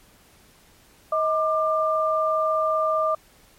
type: tone pair together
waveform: sine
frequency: 632 / 1193.1 Hz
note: D#5 / D6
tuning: +27 / +27 cents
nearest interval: major seventh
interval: 1100 cents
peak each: -22 dBFS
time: 1.12-3.15 s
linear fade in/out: 5 ms
effects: pink hiss -55 dBFS RMS until 3.58 s + MP3 64 kbps